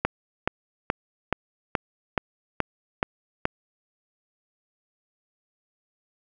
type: click train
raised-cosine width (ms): 0.5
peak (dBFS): -6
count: 9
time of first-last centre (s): 0.05-3.454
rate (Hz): 2.35
effects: none